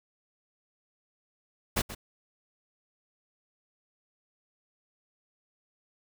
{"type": "noise with echo", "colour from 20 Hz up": "pink", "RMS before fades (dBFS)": -27, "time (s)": [1.76, 1.82], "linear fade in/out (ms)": 10, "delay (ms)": 130, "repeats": 1, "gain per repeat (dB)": -13, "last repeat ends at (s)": 1.95, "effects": []}